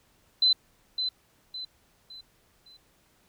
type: tone with echo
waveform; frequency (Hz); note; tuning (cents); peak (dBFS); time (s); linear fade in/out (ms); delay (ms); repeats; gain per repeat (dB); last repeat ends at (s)
sine; 4038; B7; +38; -18; 0.42-0.53; 5; 560; 4; -8; 2.77
effects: pink hiss -65 dBFS RMS until 3.28 s